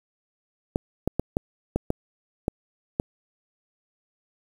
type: clicks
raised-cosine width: 2 ms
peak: -9 dBFS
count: 8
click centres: 0.759 / 1.076 / 1.196 / 1.369 / 1.76 / 1.904 / 2.481 / 2.999 s
effects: 7-bit